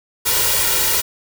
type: noise with comb filter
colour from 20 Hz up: white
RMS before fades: -17 dBFS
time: 0.25-1.02 s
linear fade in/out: 20 ms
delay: 2.1 ms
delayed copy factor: +0.8
effects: none